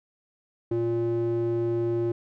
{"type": "tone with band-pass filter", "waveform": "square", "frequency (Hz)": 116.5, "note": "A#2", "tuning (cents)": -1, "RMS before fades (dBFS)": -26, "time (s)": [0.71, 2.12], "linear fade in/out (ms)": 5, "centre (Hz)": 310, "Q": 3.8, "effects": []}